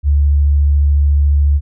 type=tone with vibrato; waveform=sine; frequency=72 Hz; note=D2; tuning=34 cents flat; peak=-8 dBFS; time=0.03-1.61 s; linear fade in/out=50 ms; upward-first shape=square; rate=14 Hz; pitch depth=9 cents each way; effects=none